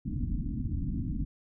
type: low-pass noise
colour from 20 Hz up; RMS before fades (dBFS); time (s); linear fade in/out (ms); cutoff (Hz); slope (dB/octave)
pink; -32; 0.05-1.25; 10; 300; 96
effects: none